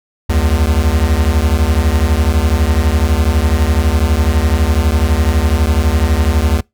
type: beating tone pair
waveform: square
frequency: 69.3 / 81.3 Hz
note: C#2 / E2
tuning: 0 / -23 cents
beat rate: 12 Hz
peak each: -14 dBFS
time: 0.29-6.61 s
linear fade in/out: 10 ms
effects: noise-tail reverb RT60 0.2 s tail -25 dB re dry